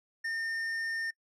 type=tone with tanh clipping; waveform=sine; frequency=1817 Hz; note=A#6; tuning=45 cents flat; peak=-33 dBFS; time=0.24-1.11 s; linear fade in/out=10 ms; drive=8 dB; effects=noise-tail reverb RT60 0.1 s tail -25 dB re dry